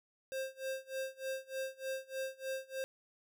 square tone with tremolo, 530 Hz, C5, 22 cents sharp, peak -36 dBFS, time 0.32-2.84 s, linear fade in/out 0 ms, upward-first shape sine, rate 3.3 Hz, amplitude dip 95%, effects none

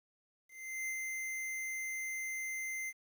square tone with ADSR envelope, 2079 Hz, C7, 12 cents flat, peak -36 dBFS, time 0.48-2.93 s, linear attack 400 ms, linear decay 68 ms, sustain -2 dB, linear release 45 ms, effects 11-bit

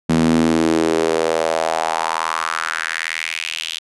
sawtooth tone with high-pass filter sweep, 81.1 Hz, E2, 28 cents flat, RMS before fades -19 dBFS, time 0.09-3.79 s, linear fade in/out 10 ms, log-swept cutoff 200 to 3300 Hz, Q 3.5, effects resampled to 24000 Hz

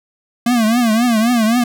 square tone with vibrato, 230.8 Hz, A#3, 17 cents flat, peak -12 dBFS, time 0.46-1.64 s, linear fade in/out 5 ms, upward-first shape triangle, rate 3.8 Hz, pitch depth 150 cents each way, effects none

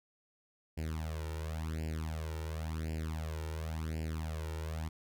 sawtooth tone with flanger, 79.3 Hz, D#2, 33 cents sharp, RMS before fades -38 dBFS, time 0.77-4.89 s, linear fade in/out 10 ms, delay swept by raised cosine 0.4 to 2.2 ms, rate 0.93 Hz, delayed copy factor +0.9, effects none

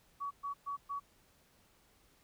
sine tone bursts, 1130 Hz, C#6, 33 cents sharp, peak -36 dBFS, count 4, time 0.2-1 s, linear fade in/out 20 ms, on 110 ms, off 120 ms, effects pink hiss -68 dBFS RMS until 2.23 s

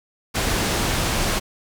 pink low-pass noise, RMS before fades -22 dBFS, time 0.34-1.4 s, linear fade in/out 20 ms, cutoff 10000 Hz, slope 12 dB/octave, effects none

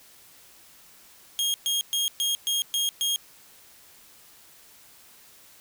sawtooth tone bursts, 3251 Hz, G#7, 38 cents flat, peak -20 dBFS, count 7, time 1.39-3.16 s, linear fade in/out 0 ms, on 150 ms, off 120 ms, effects white hiss -53 dBFS RMS until 5.6 s

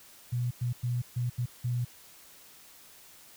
sine tone bursts at uneven times, 122.2 Hz, B2, 18 cents flat, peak -27 dBFS, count 6, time 0.32-0.51 / 0.61-0.73 / 0.83-1.02 / 1.16-1.3 / 1.38-1.46 / 1.64-1.85 s, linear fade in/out 10 ms, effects white hiss -54 dBFS RMS until 3.36 s

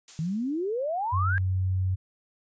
blue noise with exponential decay, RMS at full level -40 dBFS, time 0.08-0.87 s, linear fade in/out 1 ms, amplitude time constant 170 ms
sine exponential sweep, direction up, 151.7 to 1661.2 Hz, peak -26 dBFS, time 0.19-1.38 s, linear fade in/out 0 ms
sine tone, 93.4 Hz, F#2, 17 cents sharp, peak -23 dBFS, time 1.12-1.96 s, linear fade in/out 20 ms
effects resampled to 16000 Hz

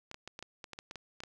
clicks, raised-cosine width 0.2 ms, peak -26 dBFS, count 12, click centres 0.114 / 0.144 / 0.276 / 0.391 / 0.426 / 0.642 / 0.733 / 0.789 / 0.911 / 0.957 / 1.204 / 1.236 s, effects none

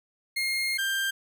30% pulse tone pair in turn, 2135 / 1583.8 Hz, C7 / G6, +34 / +17 cents, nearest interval perfect fourth, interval 517 cents, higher first, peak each -23 dBFS, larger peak neither, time 0.36-0.78 / 0.78-1.11 s, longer first, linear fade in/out 10 ms, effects none

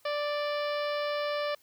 harmonic tone, 587.3 Hz, D5, in tune, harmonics 1 / 2 / 3 / 4 / 5 / 6 / 7 / 8 / 9, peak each -30 / -36 / -40 / -42 / -44 / -46 / -47 / -48 / -49 dBFS, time 0.05-1.55 s, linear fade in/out 5 ms, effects white hiss -64 dBFS RMS until 1.62 s

